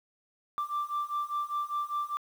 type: beating tone pair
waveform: sine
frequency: 1174.7 / 1179.7 Hz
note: D6 / D6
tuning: 0 / +7 cents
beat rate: 5 Hz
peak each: -32 / -31 dBFS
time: 0.58-2.17 s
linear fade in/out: 0 ms
effects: tanh soft clip ceiling -26 dBFS + 9-bit